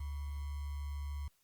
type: tone with sample-and-hold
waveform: sine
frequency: 71.7 Hz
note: D2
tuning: 41 cents flat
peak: -37 dBFS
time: 0-1.28 s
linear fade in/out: 5 ms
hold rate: 1050 Hz
effects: white hiss -74 dBFS RMS until 1.43 s + Opus 32 kbps